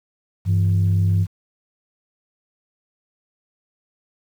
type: tone pair together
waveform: sine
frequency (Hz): 98.4 / 165.49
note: G2 / E3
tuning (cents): +7 / +7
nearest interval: major sixth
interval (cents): 900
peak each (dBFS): -14 / -22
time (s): 0.45-1.27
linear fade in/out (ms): 50
effects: tanh soft clip ceiling -10 dBFS + 8-bit